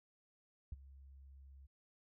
sine tone with ADSR envelope, 67.9 Hz, C#2, 35 cents flat, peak -38 dBFS, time 0.72-1.67 s, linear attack 4 ms, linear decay 24 ms, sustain -17 dB, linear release 16 ms, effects none

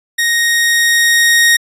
sawtooth tone with level ramp, 1868 Hz, A#6, 3 cents sharp, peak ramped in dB -8 to -3 dBFS, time 0.18-1.57 s, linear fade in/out 10 ms, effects resampled to 32000 Hz

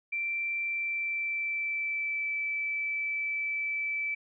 sine tone with pitch glide, 2349 to 2315 Hz, D7 to D7, 0 to -25 cents, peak -29 dBFS, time 0.12-4.15 s, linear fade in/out 10 ms, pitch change -25 cents, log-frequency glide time 0.63-2.33 s, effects none

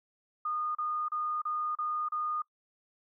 sine tone bursts, 1225 Hz, D#6, 27 cents flat, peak -30 dBFS, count 6, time 0.45-2.42 s, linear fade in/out 5 ms, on 300 ms, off 34 ms, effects noise-tail reverb RT60 0.1 s tail -22 dB re dry

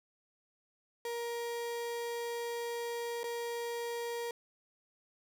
35% pulse tone with dropouts, 470.9 Hz, A#4, 18 cents sharp, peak -34 dBFS, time 1.05-4.31 s, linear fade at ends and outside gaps 2 ms, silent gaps 3.233-3.24 s, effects none

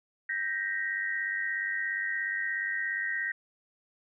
sine tone cluster, 1571 / 1867 / 1964 Hz, G6 / A#6 / B6, +3 / +2 / -10 cents, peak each -35 / -31 / -37 dBFS, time 0.29-3.32 s, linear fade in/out 5 ms, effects none

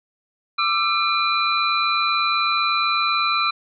sine tone cluster, 1181 / 1341 / 2403 / 4006 Hz, D6 / E6 / D7 / B7, +9 / +29 / +39 / +24 cents, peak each -22 / -23 / -24 / -24 dBFS, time 0.58-3.51 s, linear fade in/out 10 ms, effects none

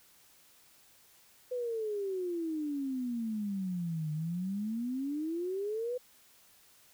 sine exponential two-way sweep, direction down then up, 506 to 150.7 to 506 Hz, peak -32 dBFS, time 1.51-5.98 s, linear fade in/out 10 ms, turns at 4.12 s, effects white hiss -62 dBFS RMS until 6.93 s

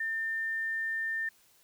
sine tone, 1800 Hz, A6, 39 cents sharp, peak -30 dBFS, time 0-1.29 s, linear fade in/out 5 ms, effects white hiss -64 dBFS RMS until 1.63 s

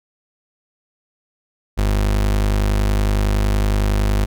35% pulse tone, 50.8 Hz, G#1, 38 cents flat, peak -13 dBFS, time 1.77-4.26 s, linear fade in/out 20 ms, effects none

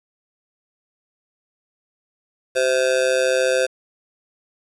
square tone with amplitude modulation, 518 Hz, C5, 17 cents flat, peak -13 dBFS, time 2.55-3.67 s, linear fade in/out 20 ms, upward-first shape sine, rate 134 Hz, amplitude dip 90%, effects resampled to 24000 Hz + 7-bit

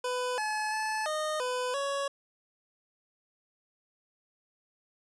25% pulse tone with pitch steps, 499.2 / 856 / 867 / 616 / 501 / 558 Hz, B4 / A5 / A5 / D#5 / B4 / C#5, +19 / -48 / -26 / -17 / +25 / +11 cents, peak -26 dBFS, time 0.04-2.08 s, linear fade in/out 5 ms, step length 340 ms, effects resampled to 24000 Hz

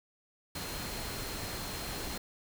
sine tone in noise, 4186 Hz, C8, in tune, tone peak -47 dBFS, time 0.55-2.18 s, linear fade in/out 5 ms, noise pink, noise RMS -39 dBFS, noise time 0.55-2.18 s, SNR -11 dB, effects none

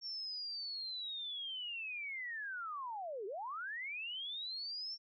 sine linear two-way sweep, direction down then up, 5500 to 370 to 5500 Hz, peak -40 dBFS, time 0.01-4.98 s, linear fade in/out 50 ms, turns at 3.26 s, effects none

